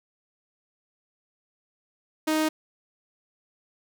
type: tone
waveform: sawtooth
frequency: 311.8 Hz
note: D#4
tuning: 4 cents sharp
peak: -18 dBFS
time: 2.27-2.49 s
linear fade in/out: 10 ms
effects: none